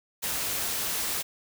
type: noise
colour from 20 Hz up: white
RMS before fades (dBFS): -30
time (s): 0.22-1.23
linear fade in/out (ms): 20
effects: none